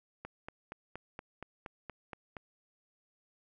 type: click train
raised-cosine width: 0.5 ms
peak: -27 dBFS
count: 10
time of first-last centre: 0.25-2.368 s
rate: 4.25 Hz
effects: none

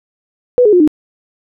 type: tone with pitch steps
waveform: sine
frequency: 493.9 / 420.1 / 357.4 / 304 Hz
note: B4 / G#4 / F4 / D#4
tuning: 0 / +20 / +40 / -40 cents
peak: -5 dBFS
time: 0.58-0.876 s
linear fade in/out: 0 ms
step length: 74 ms
effects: none

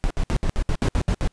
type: noise bursts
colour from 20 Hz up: brown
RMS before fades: -20 dBFS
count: 10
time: 0.04-1.275 s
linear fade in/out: 0 ms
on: 65 ms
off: 65 ms
effects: pink hiss -65 dBFS RMS until 1.32 s + resampled to 22050 Hz

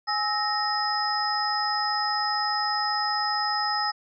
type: tone cluster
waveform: sine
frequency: 832 / 1297 / 1861 / 5090 Hz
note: G#5 / E6 / A#6 / D#8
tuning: +3 / -28 / -3 / +39 cents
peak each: -28 / -29 / -32 / -28 dBFS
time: 0.07-3.92 s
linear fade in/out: 20 ms
effects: none

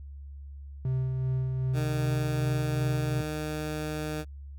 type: tone with tremolo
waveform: triangle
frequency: 130 Hz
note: C3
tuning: 11 cents flat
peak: -23 dBFS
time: 0.85-3.21 s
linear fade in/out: 2 ms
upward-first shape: sine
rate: 2.6 Hz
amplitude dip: 30%
type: tone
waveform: 15% pulse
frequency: 153.1 Hz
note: D#3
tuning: 28 cents flat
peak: -25 dBFS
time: 1.73-4.25 s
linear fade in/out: 50 ms
effects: added 70 Hz sine -40 dBFS peak until 4.58 s

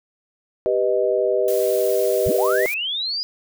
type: chord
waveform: sine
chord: G augmented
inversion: none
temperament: equal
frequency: 392 / 493.9 / 622.3 Hz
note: G4 / B4 / D#5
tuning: 0 / 0 / 0 cents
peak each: -21 dBFS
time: 0.66-2.66 s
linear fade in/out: 0 ms
type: noise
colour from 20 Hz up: blue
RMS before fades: -32 dBFS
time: 1.48-2.74 s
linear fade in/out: 0 ms
type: linear sweep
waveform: sine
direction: up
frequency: 35.08 to 4978 Hz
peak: -22 dBFS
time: 2.26-3.23 s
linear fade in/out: 0 ms
effects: none

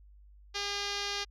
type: tone with low-pass filter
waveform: 5% pulse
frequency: 404.7 Hz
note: G#4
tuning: 45 cents flat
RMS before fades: -35 dBFS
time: 0.54-1.25 s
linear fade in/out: 20 ms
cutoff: 5400 Hz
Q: 2
effects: added 50 Hz sine -53 dBFS peak until 1.3 s

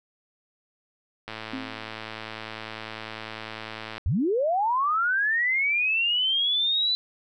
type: click train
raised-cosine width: 0.3 ms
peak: -19 dBFS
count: 298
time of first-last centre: 1.28-3.98 s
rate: 110 Hz
type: tone with exponential decay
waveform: sine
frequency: 263.5 Hz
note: C4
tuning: 12 cents sharp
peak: -29 dBFS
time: 1.53-2.04 s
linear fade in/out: 5 ms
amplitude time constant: 110 ms
type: linear sweep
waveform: sine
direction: up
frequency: 61.74 to 4017 Hz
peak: -21 dBFS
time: 4.06-6.95 s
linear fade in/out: 0 ms
effects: none

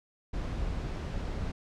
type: noise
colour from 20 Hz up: brown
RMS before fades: -34 dBFS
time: 0.33-1.52 s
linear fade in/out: 10 ms
effects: low-pass 6000 Hz 12 dB/octave

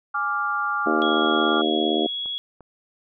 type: chord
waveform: sine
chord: D diminished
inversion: second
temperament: equal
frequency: 830.6 / 1174.7 / 1396.9 Hz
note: Ab5 / D6 / F6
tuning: 0 / 0 / 0 cents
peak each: -30 / -25 / -25 dBFS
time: 0.14-1.62 s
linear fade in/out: 10 ms
type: harmonic tone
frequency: 77.5 Hz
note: D#2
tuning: 6 cents flat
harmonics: 3 / 4 / 5 / 6 / 7 / 8 / 9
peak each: -28 / -24 / -25 / -32 / -32 / -32 / -28 dBFS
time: 0.86-2.07 s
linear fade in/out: 5 ms
type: tone with pitch glide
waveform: sine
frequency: 3322 to 3343 Hz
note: G#7 to G#7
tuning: 0 to +11 cents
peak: -26 dBFS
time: 1.02-2.38 s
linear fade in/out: 0 ms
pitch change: +11 cents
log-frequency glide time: 1.2-2.18 s
type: clicks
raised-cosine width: 1 ms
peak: -31 dBFS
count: 3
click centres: 1.249 / 2.259 / 2.607 s
effects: none

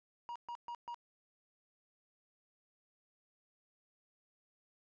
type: tone bursts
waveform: triangle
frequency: 951 Hz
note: A#5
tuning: 34 cents sharp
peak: -39 dBFS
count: 4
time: 0.29-0.944 s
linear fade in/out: 0 ms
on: 66 ms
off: 130 ms
effects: resampled to 16000 Hz

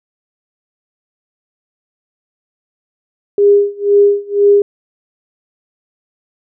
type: tone with tremolo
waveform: sine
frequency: 406 Hz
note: G#4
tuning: 39 cents flat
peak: -4 dBFS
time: 3.38-4.62 s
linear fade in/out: 2 ms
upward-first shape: sine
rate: 2 Hz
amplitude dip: 95%
effects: none

